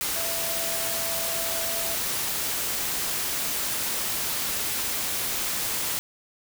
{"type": "tone in noise", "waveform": "sine", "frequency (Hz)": 665, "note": "E5", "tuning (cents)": 15, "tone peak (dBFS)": -35, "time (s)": [0.16, 1.95], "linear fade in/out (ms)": 0, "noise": "white", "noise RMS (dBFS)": -28, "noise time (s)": [0.01, 5.99], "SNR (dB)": -10, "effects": []}